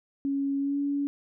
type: tone with pitch glide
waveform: sine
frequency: 277.3 to 283.5 Hz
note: C#4 to C#4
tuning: +1 to +39 cents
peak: -25 dBFS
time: 0.25-1.07 s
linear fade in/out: 0 ms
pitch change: +38 cents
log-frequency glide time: 0.59-0.78 s
effects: none